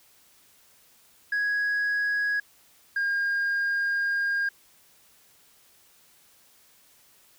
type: tone pair in turn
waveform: sine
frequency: 1661.2 / 1615.8 Hz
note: G#6 / G#6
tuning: 0 / -48 cents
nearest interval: unison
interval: 48 cents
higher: first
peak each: -21 dBFS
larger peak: neither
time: 1.32-2.4 / 2.96-4.49 s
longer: second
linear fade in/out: 5 ms
effects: tanh soft clip ceiling -22 dBFS + white hiss -59 dBFS RMS until 7.38 s